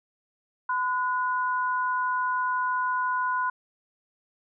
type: tone pair together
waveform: sine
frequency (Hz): 1011 / 1456.9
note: B5 / F#6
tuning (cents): +40 / -27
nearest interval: tritone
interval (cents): 633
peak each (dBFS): -25 / -29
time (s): 0.69-3.5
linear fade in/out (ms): 5
effects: none